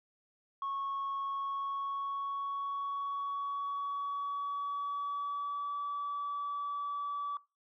sine tone with pitch glide, 1100 to 1150 Hz, C#6 to D6, -14 to -37 cents, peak -32 dBFS, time 0.62-7.37 s, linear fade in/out 2 ms, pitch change +77 cents, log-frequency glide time 1.18-5.75 s, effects noise-tail reverb RT60 0.3 s tail -24 dB re dry + tanh soft clip ceiling -31 dBFS

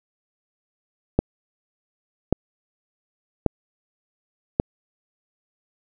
click train, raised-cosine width 2 ms, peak -3 dBFS, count 4, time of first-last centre 1.19-4.599 s, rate 0.88 Hz, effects none

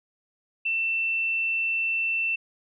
sine tone, 2680 Hz, E7, 28 cents sharp, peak -23 dBFS, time 0.65-2.36 s, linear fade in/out 10 ms, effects none

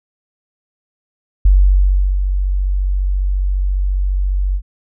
sine tone with ADSR envelope, 47.29 Hz, F#1, 39 cents sharp, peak -5 dBFS, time 1.45-4.62 s, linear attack 6 ms, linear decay 720 ms, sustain -8 dB, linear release 71 ms, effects none

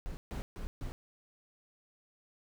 brown noise bursts, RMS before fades -39 dBFS, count 4, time 0.06-0.92 s, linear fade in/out 0 ms, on 110 ms, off 140 ms, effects none

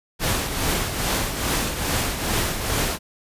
pink noise with tremolo, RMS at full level -21 dBFS, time 0.19-2.99 s, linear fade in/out 50 ms, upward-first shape triangle, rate 2.4 Hz, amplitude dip 60%, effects resampled to 32000 Hz

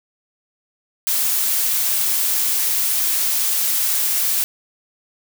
blue noise, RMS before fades -19 dBFS, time 1.07-4.44 s, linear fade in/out 0 ms, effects none

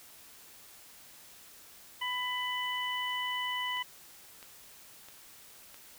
harmonic tone, 996 Hz, B5, 14 cents sharp, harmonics 1 / 2 / 3, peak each -36 / -36 / -36 dBFS, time 2.01-3.83 s, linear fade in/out 10 ms
click train, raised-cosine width 0.2 ms, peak -33 dBFS, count 4, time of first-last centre 3.77-5.744 s, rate 1.52 Hz
effects white hiss -54 dBFS RMS until 5.98 s

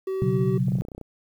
triangle tone, 381.2 Hz, G4, 48 cents flat, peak -23 dBFS, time 0.07-0.58 s, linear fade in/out 5 ms
sine chord, B suspended second, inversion none, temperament equal, 123.47 / 138.59 / 185 Hz, B2 / C#3 / F#3, 0 / 0 / 0 cents, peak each -25 dBFS, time 0.22-0.81 s, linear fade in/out 0 ms
clicks, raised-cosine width 2 ms, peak -25 dBFS, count 11, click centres 0.683 / 0.72 / 0.754 / 0.786 / 0.82 / 0.851 / 0.885 / 0.918 / 0.949 / 0.98 / 1.013 s
effects 9-bit

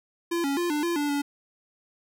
square tone with pitch steps, 341.3 / 278.7 / 348.1 / 297 / 342.9 / 291.6 / 285.7 Hz, F4 / C#4 / F4 / D4 / F4 / D4 / D4, -40 / +9 / -6 / +20 / -32 / -12 / -48 cents, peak -25 dBFS, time 0.31-1.22 s, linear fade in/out 10 ms, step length 130 ms, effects none

